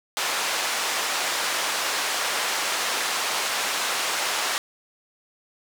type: band-pass noise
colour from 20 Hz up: pink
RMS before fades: -26 dBFS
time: 0.17-4.58 s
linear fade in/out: 0 ms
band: 780 to 8800 Hz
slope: 12 dB/octave
effects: none